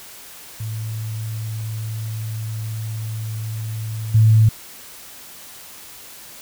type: tone with level steps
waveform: sine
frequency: 110.1 Hz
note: A2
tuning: 2 cents sharp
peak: -24 / -9 dBFS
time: 0.6-4.49 s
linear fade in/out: 5 ms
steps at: 4.14 s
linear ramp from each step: 10 ms
effects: white hiss -40 dBFS RMS until 6.41 s